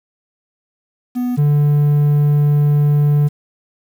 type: tone pair in turn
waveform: triangle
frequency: 247 / 146.4 Hz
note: B3 / D3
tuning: 0 / -5 cents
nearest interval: major sixth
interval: 905 cents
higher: first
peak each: -14 / -8 dBFS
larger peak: second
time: 1.15-1.37 / 1.37-3.29 s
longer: second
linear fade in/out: 20 ms
effects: 7-bit